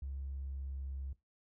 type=tone with pitch glide; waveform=triangle; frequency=68.1 to 67.51 Hz; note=C#2 to C#2; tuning=-30 to -45 cents; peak=-35 dBFS; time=0.02-1.13 s; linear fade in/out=5 ms; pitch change=-15 cents; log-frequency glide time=0.26-0.97 s; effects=noise-tail reverb RT60 0.2 s tail -22 dB re dry + tanh soft clip ceiling -36 dBFS